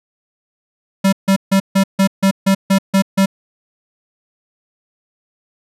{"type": "tone bursts", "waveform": "square", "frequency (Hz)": 194, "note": "G3", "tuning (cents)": -18, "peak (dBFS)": -10, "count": 10, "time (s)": [1.04, 3.26], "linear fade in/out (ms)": 10, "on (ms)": 87, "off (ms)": 150, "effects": ["resampled to 32000 Hz"]}